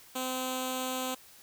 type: tone with notch filter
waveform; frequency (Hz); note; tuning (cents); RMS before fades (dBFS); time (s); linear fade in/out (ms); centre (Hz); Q
5% pulse; 257.4; C4; -28; -34; 0.15-1.15; 10; 1900; 0.81
effects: white hiss -55 dBFS RMS until 1.42 s